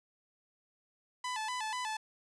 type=tone with vibrato; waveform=sawtooth; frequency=932.3 Hz; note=A#5; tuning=in tune; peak=-31 dBFS; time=1.24-1.97 s; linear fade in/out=5 ms; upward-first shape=square; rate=4.1 Hz; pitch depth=120 cents each way; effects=resampled to 22050 Hz